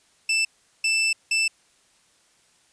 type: tone bursts at uneven times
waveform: sawtooth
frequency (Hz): 2650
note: E7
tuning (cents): +9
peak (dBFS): -16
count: 3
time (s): 0.29-0.45 / 0.84-1.13 / 1.31-1.48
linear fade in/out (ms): 5
effects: white hiss -61 dBFS RMS until 2.72 s + resampled to 22050 Hz